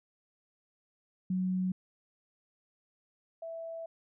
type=tone pair in turn; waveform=sine; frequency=185 / 659.3 Hz; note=F#3 / E5; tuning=0 / 0 cents; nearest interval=octave + minor seventh; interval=2200 cents; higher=second; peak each=-28 / -38 dBFS; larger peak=first; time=1.3-1.72 / 3.42-3.86 s; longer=second; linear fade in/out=5 ms; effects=none

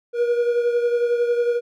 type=beating tone pair; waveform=triangle; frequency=476.7 / 487.7 Hz; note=A#4 / B4; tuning=+39 / -22 cents; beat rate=11 Hz; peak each=-16 / -24 dBFS; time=0.13-1.61 s; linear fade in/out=50 ms; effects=none

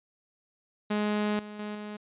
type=tone with level steps; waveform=sawtooth; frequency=209.5 Hz; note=G#3; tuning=15 cents sharp; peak=-22 / -36 / -30 / -33 dBFS; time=0.9-1.97 s; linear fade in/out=10 ms; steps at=1.39 / 1.59 / 1.75 s; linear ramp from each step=2 ms; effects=resampled to 8000 Hz

